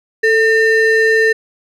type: ring-modulated tone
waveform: triangle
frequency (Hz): 1126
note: C#6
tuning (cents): +27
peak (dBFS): -4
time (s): 0.23-1.33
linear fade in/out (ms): 10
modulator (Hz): 683
effects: none